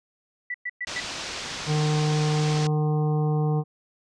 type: tone bursts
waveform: sine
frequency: 1967 Hz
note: B6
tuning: 7 cents flat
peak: -27 dBFS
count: 4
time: 0.5-1.002 s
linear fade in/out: 5 ms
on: 43 ms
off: 110 ms
type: low-pass noise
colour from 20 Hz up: white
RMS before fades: -34 dBFS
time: 0.87-2.67 s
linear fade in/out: 2 ms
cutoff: 5900 Hz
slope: 24 dB/octave
type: harmonic tone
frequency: 152 Hz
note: D#3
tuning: 40 cents flat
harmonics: 1 / 2 / 3 / 5 / 6 / 7 / 8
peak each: -21 / -35 / -30 / -34 / -45 / -41 / -50 dBFS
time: 1.66-3.64 s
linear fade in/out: 50 ms
effects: resampled to 22050 Hz